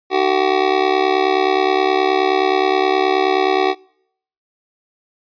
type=tone with amplitude modulation; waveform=25% pulse; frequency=378.7 Hz; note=F#4; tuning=40 cents sharp; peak=-6 dBFS; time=0.1-3.75 s; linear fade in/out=50 ms; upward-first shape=sine; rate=69.5 Hz; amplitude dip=80%; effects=noise-tail reverb RT60 0.7 s tail -26 dB re dry + resampled to 11025 Hz